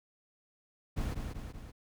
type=noise with echo; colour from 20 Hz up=brown; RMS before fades=-34 dBFS; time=0.96-1.15 s; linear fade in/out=20 ms; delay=190 ms; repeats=3; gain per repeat=-4 dB; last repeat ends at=1.72 s; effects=none